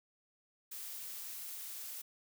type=noise; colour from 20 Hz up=blue; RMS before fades=-45 dBFS; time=0.71-2.02 s; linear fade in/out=10 ms; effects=none